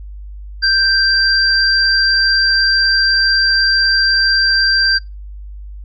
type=tone pair together; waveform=sine; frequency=1568 / 4729 Hz; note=G6 / D8; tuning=0 / +11 cents; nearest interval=octave + perfect fifth; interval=1911 cents; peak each=-13 dBFS; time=0.62-4.99 s; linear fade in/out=20 ms; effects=noise-tail reverb RT60 0.2 s tail -24 dB re dry + added 50 Hz sine -28 dBFS peak until 5.84 s